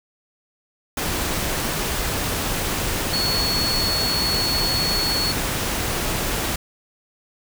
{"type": "tone in noise", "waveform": "sine", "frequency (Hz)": 4381, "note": "C#8", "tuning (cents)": -21, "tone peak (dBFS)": -21, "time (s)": [3.13, 5.32], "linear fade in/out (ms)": 5, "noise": "pink", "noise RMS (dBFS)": -24, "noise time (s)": [0.97, 6.56], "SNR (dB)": 0, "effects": []}